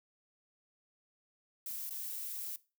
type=noise with dropouts; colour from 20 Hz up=violet; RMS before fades=-41 dBFS; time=1.66-2.56 s; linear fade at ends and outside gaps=2 ms; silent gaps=1.895-1.907 s; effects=noise-tail reverb RT60 0.3 s tail -19 dB re dry